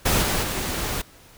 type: noise with level steps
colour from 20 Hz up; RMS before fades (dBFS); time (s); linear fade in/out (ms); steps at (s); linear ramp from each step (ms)
pink; -20 / -23 / -27; 0.05-1.02; 10; 0.21 / 0.42; 20
effects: pink hiss -50 dBFS RMS until 1.37 s